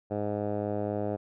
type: tone with low-pass filter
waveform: 10% pulse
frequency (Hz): 103.83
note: G#2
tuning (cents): 0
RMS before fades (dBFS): -31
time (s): 0.1-1.17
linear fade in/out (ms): 20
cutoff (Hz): 680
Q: 2
effects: none